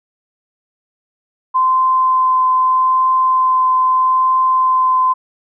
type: tone with vibrato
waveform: sine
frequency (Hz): 1033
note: C6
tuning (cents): -22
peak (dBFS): -10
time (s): 1.54-5.14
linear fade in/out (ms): 20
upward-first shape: triangle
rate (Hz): 0.79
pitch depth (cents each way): 8
effects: none